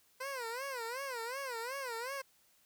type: tone with vibrato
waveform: 15% pulse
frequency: 502 Hz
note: B4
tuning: 28 cents sharp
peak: -32 dBFS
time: 0.2-2.22 s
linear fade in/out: 10 ms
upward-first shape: sine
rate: 2.7 Hz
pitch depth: 180 cents each way
effects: white hiss -69 dBFS RMS until 2.65 s